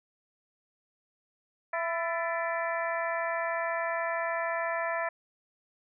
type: harmonic tone with a mistuned harmonic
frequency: 333.7 Hz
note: E4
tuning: 21 cents sharp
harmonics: 2 / 3 / 4 / 5 / 6 / 7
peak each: -32 / -35 / -38 / -35 / -40 / -42 dBFS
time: 1.73-5.09 s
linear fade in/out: 5 ms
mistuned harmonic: 5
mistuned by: +84 cents
effects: none